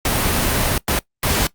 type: noise bursts at uneven times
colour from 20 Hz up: pink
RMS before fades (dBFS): -18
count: 3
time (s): 0.05-0.78 / 0.88-0.99 / 1.23-1.47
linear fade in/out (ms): 2
effects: noise-tail reverb RT60 0.1 s tail -20 dB re dry + Opus 48 kbps